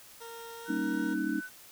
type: tone with pitch glide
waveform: 20% pulse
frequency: 462.2 to 469.7 Hz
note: A#4 to A#4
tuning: -15 to +13 cents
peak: -38 dBFS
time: 0.2-1.15 s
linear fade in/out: 20 ms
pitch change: +28 cents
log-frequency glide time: 0.56-0.88 s
type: tone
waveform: sine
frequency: 1500 Hz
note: F#6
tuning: 23 cents sharp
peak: -38 dBFS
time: 0.65-1.5 s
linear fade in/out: 50 ms
type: chord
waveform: sine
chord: Eb dominant seventh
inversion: first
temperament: equal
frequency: 196 / 233.1 / 277.2 / 311.1 Hz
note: G3 / Bb3 / Db4 / Eb4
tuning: 0 / 0 / 0 / 0 cents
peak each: -37 / -36 / -34 / -32 dBFS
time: 0.68-1.41 s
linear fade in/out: 20 ms
effects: white hiss -53 dBFS RMS until 1.71 s